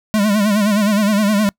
square tone with vibrato, 207.7 Hz, G#3, in tune, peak -13 dBFS, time 0.14-1.49 s, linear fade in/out 0 ms, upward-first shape sine, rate 9.6 Hz, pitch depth 87 cents each way, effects noise-tail reverb RT60 0.1 s tail -26 dB re dry

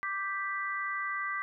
sine chord, G major, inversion second, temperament equal, 1174.7 / 1568 / 1975.5 Hz, D6 / G6 / B6, 0 / 0 / 0 cents, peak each -35 / -38 / -35 dBFS, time 0.03-1.42 s, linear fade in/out 0 ms, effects none

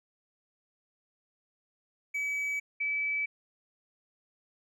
triangle / sine tone pair in turn, 2284 / 2300 Hz, D7 / D7, -49 / -37 cents, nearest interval unison, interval 12 cents, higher second, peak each -28 dBFS, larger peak neither, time 2.14-2.6 / 2.8-3.26 s, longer neither, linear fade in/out 10 ms, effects none

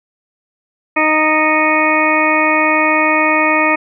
harmonic tone with a mistuned harmonic, 309.8 Hz, D#4, 7 cents flat, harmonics 1 / 2 / 3 / 4 / 6 / 7 / 8, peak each -18 / -18 / -18 / -18 / -18 / -18 / -18 dBFS, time 0.96-3.76 s, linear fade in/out 10 ms, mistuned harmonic 7, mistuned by +29 cents, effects none

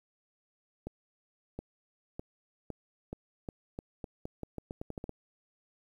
accelerating click train, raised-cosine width 2 ms, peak -25 dBFS, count 17, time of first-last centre 0.87-5.094 s, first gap 720 ms, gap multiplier 0.84, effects 10-bit

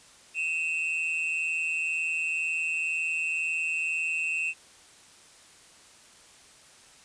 triangle tone pair together, 2548 / 2710 Hz, D#7 / E7, +41 / +47 cents, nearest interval minor second, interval 106 cents, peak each -28 dBFS, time 0.34-4.54 s, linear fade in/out 50 ms, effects white hiss -54 dBFS RMS until 7.04 s + resampled to 22050 Hz

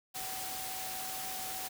sine tone in noise, 756 Hz, F#5, 37 cents sharp, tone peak -44 dBFS, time 0.14-1.69 s, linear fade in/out 20 ms, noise white, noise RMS -40 dBFS, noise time 0.14-1.69 s, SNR -7 dB, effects none

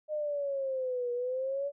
sine exponential two-way sweep, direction down then up, 615 to 480.9 to 574 Hz, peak -30 dBFS, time 0.08-1.72 s, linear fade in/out 50 ms, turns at 1.12 s, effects none

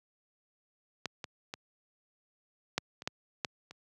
clicks, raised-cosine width 0.2 ms, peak -17 / -21 / -21 / -11 / -26 / -14 / -13 / -30 dBFS, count 8, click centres 1.057 / 1.242 / 1.539 / 2.78 / 3.021 / 3.075 / 3.448 / 3.71 s, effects high-pass 100 Hz 12 dB/octave

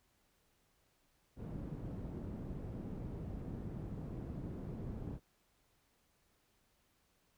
white low-pass noise, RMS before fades -44 dBFS, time 1.36-5.2 s, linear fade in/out 50 ms, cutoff 210 Hz, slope 12 dB/octave, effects pink hiss -75 dBFS RMS until 7.37 s

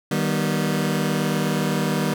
sawtooth chord, Eb augmented, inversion none, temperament just, 155.56 / 194.45 / 243.1 Hz, Eb3 / G3 / B3, 0 / -14 / -27 cents, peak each -20 / -20 / -22 dBFS, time 0.11-2.14 s, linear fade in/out 5 ms, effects none

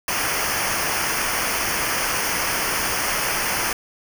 pink noise with comb filter, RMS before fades -23 dBFS, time 0.08-3.73 s, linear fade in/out 2 ms, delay 0.26 ms, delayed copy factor -0.8, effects none

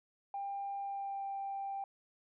sine tone with pitch glide, 796 to 788.2 Hz, G5 to G5, +26 to +9 cents, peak -36 dBFS, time 0.34-1.84 s, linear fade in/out 2 ms, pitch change -17 cents, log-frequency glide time 0.8-1.26 s, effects tanh soft clip ceiling -32 dBFS

